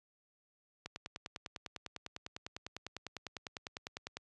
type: click train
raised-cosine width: 0.2 ms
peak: -24 dBFS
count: 34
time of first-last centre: 0.86-4.17 s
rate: 9.97 Hz
effects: high-pass 60 Hz 12 dB/octave + resampled to 24000 Hz